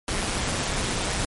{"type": "noise with amplitude modulation", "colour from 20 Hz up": "pink", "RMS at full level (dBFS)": -24, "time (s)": [0.08, 1.25], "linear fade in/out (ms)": 2, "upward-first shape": "sine", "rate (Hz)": 191, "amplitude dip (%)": 55, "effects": ["MP3 48 kbps"]}